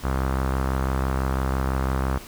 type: tone with low-pass filter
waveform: sawtooth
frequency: 66 Hz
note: C2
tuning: 16 cents sharp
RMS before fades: -24 dBFS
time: 0.03-2.19 s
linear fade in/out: 20 ms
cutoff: 1300 Hz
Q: 2.4
effects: pink hiss -42 dBFS RMS until 2.27 s